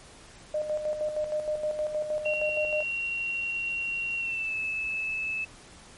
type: tone with tremolo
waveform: sine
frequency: 609 Hz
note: D#5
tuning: 37 cents flat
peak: -25 dBFS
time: 0.54-2.83 s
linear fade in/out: 5 ms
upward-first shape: square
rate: 6.4 Hz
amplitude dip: 55%
type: tone with pitch glide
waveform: sine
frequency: 2746 to 2613 Hz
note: F7 to E7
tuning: -30 to -16 cents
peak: -28 dBFS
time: 2.25-5.45 s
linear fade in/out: 10 ms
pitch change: -86 cents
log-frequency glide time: 4.17-4.55 s
effects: pink hiss -50 dBFS RMS until 5.97 s + MP3 48 kbps